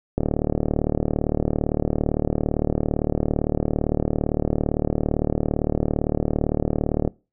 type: click train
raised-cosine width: 2 ms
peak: -7 dBFS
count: 261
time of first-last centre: 0.18-7.077 s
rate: 37.7 Hz
effects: noise-tail reverb RT60 0.3 s tail -23 dB re dry